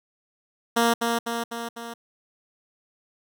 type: tone with echo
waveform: 10% pulse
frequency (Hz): 233.1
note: A#3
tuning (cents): 0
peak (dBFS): -10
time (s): 0.76-0.94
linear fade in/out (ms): 10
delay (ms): 250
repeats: 4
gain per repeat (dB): -4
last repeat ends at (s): 1.94
effects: none